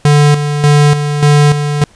square tone with tremolo, 146.83 Hz, D3, in tune, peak -5 dBFS, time 0.05-1.84 s, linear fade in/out 2 ms, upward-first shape square, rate 1.7 Hz, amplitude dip 60%, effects pink hiss -46 dBFS RMS until 1.95 s + resampled to 22050 Hz

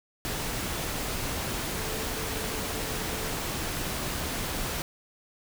sine tone in noise, 440 Hz, A4, in tune, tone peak -41 dBFS, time 1.74-3.32 s, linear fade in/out 0 ms, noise pink, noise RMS -32 dBFS, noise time 0.25-4.82 s, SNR -12 dB, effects none

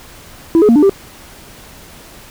sine tone with pitch steps, 330.6 / 420.9 / 232.5 / 296.3 / 393.6 Hz, E4 / G#4 / A#3 / D4 / G4, +5 / +23 / -4 / +15 / +7 cents, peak -3 dBFS, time 0.55-0.895 s, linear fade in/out 0 ms, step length 69 ms, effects tanh soft clip ceiling -4 dBFS + pink hiss -38 dBFS RMS until 2.3 s

